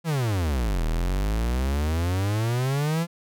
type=exponential two-way sweep; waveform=45% pulse; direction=down then up; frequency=173 to 38.73 to 173 Hz; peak=-22 dBFS; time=0.04-3.07 s; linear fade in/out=50 ms; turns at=0.85 s; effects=none